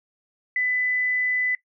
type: tone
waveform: sine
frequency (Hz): 2000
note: B6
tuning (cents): +21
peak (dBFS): -21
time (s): 0.56-1.55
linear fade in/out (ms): 2
effects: noise-tail reverb RT60 0.1 s tail -18 dB re dry